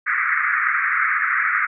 pink band-pass noise, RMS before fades -20 dBFS, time 0.06-1.67 s, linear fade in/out 20 ms, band 1200 to 2200 Hz, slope 96 dB/octave, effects none

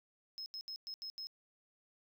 sine tone bursts at uneven times, 5160 Hz, E8, 38 cents flat, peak -39 dBFS, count 6, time 0.38-0.46 / 0.54-0.61 / 0.68-0.76 / 0.87-0.94 / 1.02-1.1 / 1.18-1.27 s, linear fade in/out 0 ms, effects tanh soft clip ceiling -41 dBFS

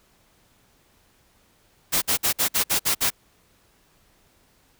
white noise bursts, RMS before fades -21 dBFS, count 8, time 1.92-3.105 s, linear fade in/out 20 ms, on 100 ms, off 55 ms, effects pink hiss -61 dBFS RMS until 4.79 s

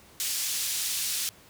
pink band-pass noise, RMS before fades -30 dBFS, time 0.2-1.29 s, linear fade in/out 0 ms, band 4200 to 15000 Hz, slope 12 dB/octave, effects pink hiss -54 dBFS RMS until 1.49 s + high-pass 60 Hz 12 dB/octave

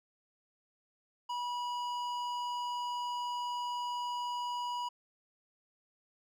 sine tone with hard clipping, 973 Hz, B5, 26 cents flat, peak -36 dBFS, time 1.29-4.89 s, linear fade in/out 10 ms, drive 11 dB, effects none

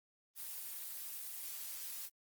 blue noise, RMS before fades -45 dBFS, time 0.35-2.1 s, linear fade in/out 50 ms, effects Opus 24 kbps

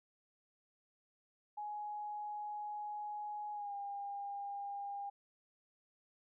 sine tone with pitch glide, 836 to 804.7 Hz, G#5 to G5, +11 to +45 cents, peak -40 dBFS, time 1.57-5.1 s, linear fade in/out 10 ms, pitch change -66 cents, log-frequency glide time 3.53-3.74 s, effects none

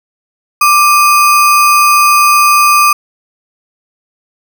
sine tone with sample-and-hold, 1179 Hz, D6, 6 cents sharp, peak -4 dBFS, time 0.61-2.93 s, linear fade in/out 5 ms, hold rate 3675 Hz, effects none

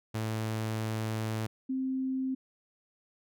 sawtooth / sine tone pair in turn, 110 / 262.3 Hz, A2 / C4, 0 / +4 cents, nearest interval octave + minor third, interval 1504 cents, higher second, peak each -27 / -29 dBFS, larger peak first, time 0.14-1.47 / 1.69-2.35 s, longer first, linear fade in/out 10 ms, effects none

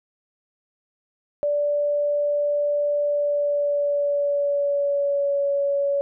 sine tone with pitch glide, 583 to 563.5 Hz, D5 to C#5, -13 to +28 cents, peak -19 dBFS, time 1.43-6.01 s, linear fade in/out 0 ms, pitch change -59 cents, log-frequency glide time 3.03-5.45 s, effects none

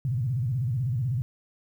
sine tone with vibrato, 123.47 Hz, B2, in tune, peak -24 dBFS, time 0.05-1.22 s, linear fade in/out 0 ms, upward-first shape square, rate 16 Hz, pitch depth 180 cents each way, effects 10-bit

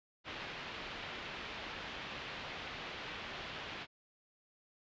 white low-pass noise, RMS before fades -45 dBFS, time 0.24-3.87 s, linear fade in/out 50 ms, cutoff 3400 Hz, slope 24 dB/octave, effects resampled to 16000 Hz

